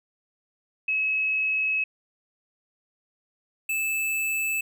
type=tone pair in turn; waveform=sine / square; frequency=2572 / 2625 Hz; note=E7 / E7; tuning=-43 / -8 cents; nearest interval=unison; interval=35 cents; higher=second; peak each=-22 / -25 dBFS; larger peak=first; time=0.88-1.84 / 3.69-4.61 s; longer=first; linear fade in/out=5 ms; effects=none